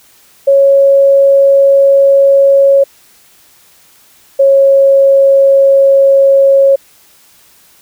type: tone pair in turn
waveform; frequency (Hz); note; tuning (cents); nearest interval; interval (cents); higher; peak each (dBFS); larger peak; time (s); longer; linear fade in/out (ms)
sine; 552 / 547.9; C#5 / C#5; -7 / -20; unison; 13; first; -3; neither; 0.47-2.84 / 4.39-6.76; neither; 10
effects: white hiss -45 dBFS RMS until 7.81 s